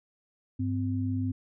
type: tone pair together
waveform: sine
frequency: 100.8 / 257.5 Hz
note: G2 / C4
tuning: +49 / -28 cents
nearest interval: octave + major third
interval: 1623 cents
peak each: -29 / -30 dBFS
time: 0.59-1.32 s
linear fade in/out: 10 ms
effects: none